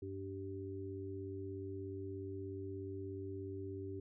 harmonic tone, 96.8 Hz, G2, 21 cents flat, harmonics 1 / 3 / 4, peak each -46 / -48 / -45 dBFS, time 0.02-4 s, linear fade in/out 5 ms, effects none

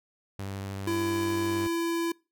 sawtooth tone with vibrato, 98 Hz, G2, in tune, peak -30 dBFS, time 0.39-1.67 s, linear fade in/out 0 ms, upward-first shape sine, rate 13 Hz, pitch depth 14 cents each way
square tone, 335.8 Hz, E4, 32 cents sharp, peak -27 dBFS, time 0.87-2.12 s, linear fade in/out 5 ms
effects noise-tail reverb RT60 0.3 s tail -25 dB re dry

